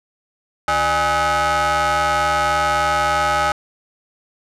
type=ring-modulated tone; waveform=30% pulse; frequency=224.1 Hz; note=A3; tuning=32 cents sharp; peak=-10 dBFS; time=0.68-3.52 s; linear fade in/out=2 ms; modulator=1050 Hz; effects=low-pass 9000 Hz 12 dB/octave